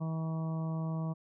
harmonic tone, 161 Hz, E3, 41 cents flat, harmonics 1 / 2 / 3 / 4 / 5 / 6 / 7, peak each -32 / -46 / -51 / -46 / -54 / -50 / -50 dBFS, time 0-1.14 s, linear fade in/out 20 ms, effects none

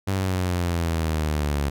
sawtooth exponential sweep, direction down, 98 to 70.1 Hz, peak -18 dBFS, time 0.07-1.7 s, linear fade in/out 10 ms, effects none

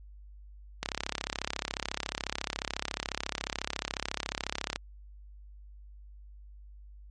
click train, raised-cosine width 0.2 ms, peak -13 dBFS, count 135, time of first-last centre 0.83-4.76 s, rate 34.1 Hz, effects added 50 Hz sine -47 dBFS peak until 7.1 s + MP3 48 kbps

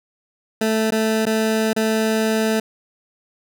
20% pulse tone with dropouts, 220 Hz, A3, in tune, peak -12 dBFS, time 0.61-2.6 s, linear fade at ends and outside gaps 5 ms, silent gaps 0.907-0.92 / 1.255-1.265 / 1.732-1.763 s, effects none

